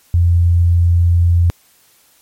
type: tone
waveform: sine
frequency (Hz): 86.2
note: F2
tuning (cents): -22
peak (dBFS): -8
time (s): 0.14-1.5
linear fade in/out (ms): 0
effects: white hiss -52 dBFS RMS until 2.21 s + MP3 64 kbps